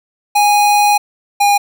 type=tone pair in turn; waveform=square; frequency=826 / 814.2 Hz; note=G#5 / G#5; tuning=-10 / -35 cents; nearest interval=unison; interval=25 cents; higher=first; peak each=-9 dBFS; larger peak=neither; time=0.35-0.98 / 1.4-1.58 s; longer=first; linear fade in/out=10 ms; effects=none